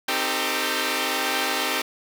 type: chord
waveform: 5% pulse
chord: A half-diminished seventh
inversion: first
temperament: equal with one note detuned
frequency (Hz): 261.6 / 311.1 / 392 / 449.2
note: C4 / Eb4 / G4 / A4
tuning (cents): 0 / 0 / 0 / +36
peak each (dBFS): -17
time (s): 0.08-1.82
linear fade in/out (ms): 5
effects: none